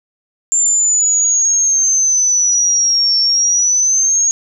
sine exponential two-way sweep, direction down then up, 7300 to 5440 to 6630 Hz, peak -10 dBFS, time 0.52-4.31 s, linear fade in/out 0 ms, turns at 3.19 s, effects none

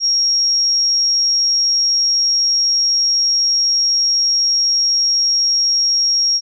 sine tone, 5588 Hz, F8, in tune, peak -12 dBFS, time 0-6.41 s, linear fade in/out 50 ms, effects none

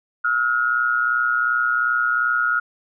sine tone pair together, 1305 / 1427.7 Hz, E6 / F6, -18 / +38 cents, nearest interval major second, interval 156 cents, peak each -23 / -18 dBFS, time 0.24-2.6 s, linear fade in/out 10 ms, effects none

